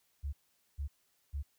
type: tone bursts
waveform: sine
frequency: 71.1 Hz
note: C#2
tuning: 45 cents sharp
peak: -34 dBFS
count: 3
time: 0.23-1.43 s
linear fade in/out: 20 ms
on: 100 ms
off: 450 ms
effects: white hiss -74 dBFS RMS until 1.58 s